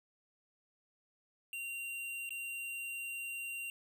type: tone with dropouts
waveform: square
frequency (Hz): 2765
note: F7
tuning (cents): -18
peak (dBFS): -40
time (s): 1.53-3.7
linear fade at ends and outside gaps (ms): 1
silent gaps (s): 2.292-2.306
effects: none